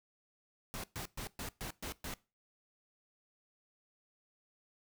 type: noise bursts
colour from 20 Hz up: pink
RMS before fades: -42 dBFS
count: 7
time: 0.74-2.139 s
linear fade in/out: 0 ms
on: 97 ms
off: 120 ms
effects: noise-tail reverb RT60 0.3 s tail -21 dB re dry